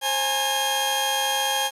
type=tone cluster; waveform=sawtooth; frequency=533 / 827 / 901 / 3217 Hz; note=C5 / G#5 / A5 / G7; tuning=+32 / -8 / +41 / +44 cents; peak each=-27 / -21 / -30 / -22 dBFS; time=0.01-1.71 s; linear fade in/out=50 ms; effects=resampled to 32000 Hz + 8-bit